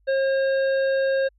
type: harmonic tone with a mistuned harmonic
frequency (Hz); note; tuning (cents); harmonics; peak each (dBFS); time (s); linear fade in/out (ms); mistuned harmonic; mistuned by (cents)
538; C5; +48; 1 / 3 / 5 / 7 / 8; -19 / -29 / -44 / -44 / -44; 0.07-1.29; 20; 5; +19
effects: added 50 Hz sine -59 dBFS peak until 1.38 s